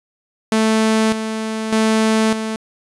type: tone with tremolo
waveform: sawtooth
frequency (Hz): 220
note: A3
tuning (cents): 0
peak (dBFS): -9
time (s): 0.52-2.56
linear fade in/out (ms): 2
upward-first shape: square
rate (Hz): 0.83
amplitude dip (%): 60
effects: resampled to 24000 Hz